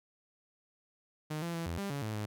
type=tone with pitch steps; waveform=sawtooth; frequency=153.5 / 169.9 / 166.7 / 84.3 / 199 / 141.4 / 108.4 / 105.6 Hz; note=D#3 / F3 / E3 / E2 / G3 / C#3 / A2 / G#2; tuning=-23 / -47 / +20 / +39 / +26 / +35 / -25 / +29 cents; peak=-31 dBFS; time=1.3-2.26 s; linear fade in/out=10 ms; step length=120 ms; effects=none